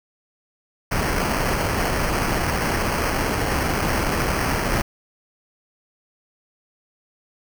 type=noise with sample-and-hold; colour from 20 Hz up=pink; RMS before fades=-22 dBFS; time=0.91-4.82 s; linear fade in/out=10 ms; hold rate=3675 Hz; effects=none